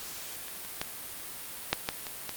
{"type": "clicks", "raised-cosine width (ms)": 0.2, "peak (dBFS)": [-25, -26, -12, -6, -10, -20, -17], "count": 7, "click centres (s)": [0.483, 0.649, 0.815, 1.73, 1.889, 2.068, 2.293], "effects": ["white hiss -41 dBFS RMS until 2.36 s", "Opus 48 kbps"]}